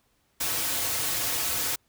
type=noise with comb filter; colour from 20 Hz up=white; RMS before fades=-28 dBFS; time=0.4-1.76 s; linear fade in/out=10 ms; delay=5 ms; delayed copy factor=-0.6; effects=pink hiss -69 dBFS RMS until 1.88 s